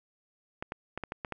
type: clicks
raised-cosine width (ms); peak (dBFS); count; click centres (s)
0.5; -20; 7; 0.625 / 0.721 / 0.976 / 1.037 / 1.121 / 1.248 / 1.323
effects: none